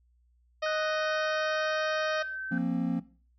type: harmonic tone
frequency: 622.3 Hz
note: D#5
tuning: in tune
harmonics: 1 / 2 / 3 / 4 / 5 / 6 / 7 / 8 / 9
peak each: -29 / -35 / -39 / -41 / -43 / -45 / -46 / -47 / -48 dBFS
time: 0.62-2.23 s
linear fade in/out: 10 ms
type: tone with pitch glide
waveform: sine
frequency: 1491 to 1542.7 Hz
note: F#6 to G6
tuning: +13 to -28 cents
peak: -33 dBFS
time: 0.66-2.58 s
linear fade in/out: 2 ms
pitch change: +59 cents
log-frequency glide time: 0.77-1.84 s
type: chord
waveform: triangle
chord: F suspended fourth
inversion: none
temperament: equal with one note detuned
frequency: 174.61 / 233.1 / 265.7 Hz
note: F3 / Bb3 / C4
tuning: 0 / 0 / +27 cents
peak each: -29 dBFS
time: 2.51-3 s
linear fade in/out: 10 ms
effects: noise-tail reverb RT60 0.4 s tail -18 dB re dry + added 60 Hz sine -63 dBFS peak until 3.38 s